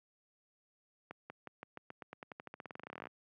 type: accelerating click train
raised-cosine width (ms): 0.5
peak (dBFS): -30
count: 29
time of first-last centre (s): 1.11-3.071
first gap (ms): 190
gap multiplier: 0.91
effects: high-pass 150 Hz 12 dB/octave